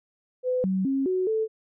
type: tone with pitch steps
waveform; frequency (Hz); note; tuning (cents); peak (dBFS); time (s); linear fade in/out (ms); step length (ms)
sine; 505 / 189.2 / 270.5 / 370.7 / 439.7; B4 / F#3 / C#4 / F#4 / A4; +39 / +39 / -42 / +3 / -1; -22; 0.43-1.48; 50; 210
effects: none